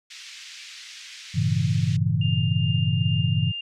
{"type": "band-pass noise", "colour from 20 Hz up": "pink", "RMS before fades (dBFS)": -42, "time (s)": [0.1, 1.97], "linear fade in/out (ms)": 10, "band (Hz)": [2100, 6400], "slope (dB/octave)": 24}
{"type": "chord", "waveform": "sine", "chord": "G diminished seventh", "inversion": "none", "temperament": "equal with one note detuned", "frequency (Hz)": [100.35, 116.54, 138.59, 164.81], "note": ["G2", "Bb2", "Db3", "Fb3"], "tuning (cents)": [41, 0, 0, 0], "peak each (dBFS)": -25, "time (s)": [1.34, 3.52], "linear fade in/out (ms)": 20}
{"type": "tone with tremolo", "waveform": "sine", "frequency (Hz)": 2804, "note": "F7", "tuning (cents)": 6, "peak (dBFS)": -29, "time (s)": [2.21, 3.61], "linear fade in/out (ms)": 5, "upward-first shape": "sine", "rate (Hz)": 2.4, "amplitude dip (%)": 35}
{"effects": []}